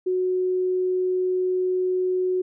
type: tone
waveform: sine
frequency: 368 Hz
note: F#4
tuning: 9 cents flat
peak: -20 dBFS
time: 0.06-2.42 s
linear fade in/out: 10 ms
effects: none